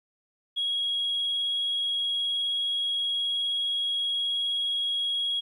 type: tone with vibrato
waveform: sine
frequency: 3306 Hz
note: G#7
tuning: 9 cents flat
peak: -24 dBFS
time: 0.56-5.41 s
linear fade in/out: 20 ms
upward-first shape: sine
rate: 19 Hz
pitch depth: 11 cents each way
effects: tanh soft clip ceiling -21 dBFS + 11-bit